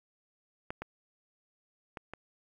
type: clicks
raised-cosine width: 0.5 ms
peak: -21 / -23 / -25 / -26 dBFS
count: 4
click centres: 0.705 / 0.82 / 1.972 / 2.136 s
effects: 10-bit